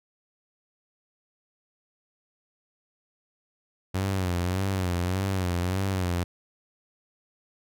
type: tone with vibrato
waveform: sawtooth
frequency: 92.3 Hz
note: F#2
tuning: 4 cents flat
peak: -21 dBFS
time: 3.94-6.24 s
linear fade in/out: 10 ms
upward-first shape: sine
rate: 1.7 Hz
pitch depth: 96 cents each way
effects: none